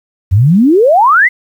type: exponential sweep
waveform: sine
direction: up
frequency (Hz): 86.8 to 2122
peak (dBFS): -4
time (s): 0.31-1.29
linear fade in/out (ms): 20
effects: 7-bit